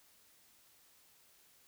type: silence
effects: white hiss -66 dBFS RMS until 1.67 s